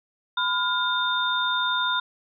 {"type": "tone cluster", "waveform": "sine", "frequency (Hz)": [1004, 1415, 3633], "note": ["B5", "F6", "A#7"], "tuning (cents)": [28, 22, -45], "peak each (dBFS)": -26, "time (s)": [0.37, 2], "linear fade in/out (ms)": 5, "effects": []}